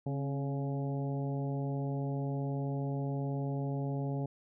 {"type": "harmonic tone with a mistuned harmonic", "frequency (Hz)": 139.9, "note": "C#3", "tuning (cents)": 16, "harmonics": [1, 2, 3, 4, 5, 6], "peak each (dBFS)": [-33, -39, -43, -45, -47, -49], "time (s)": [0.06, 4.26], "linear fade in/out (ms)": 5, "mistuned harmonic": 2, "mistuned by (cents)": -48, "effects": []}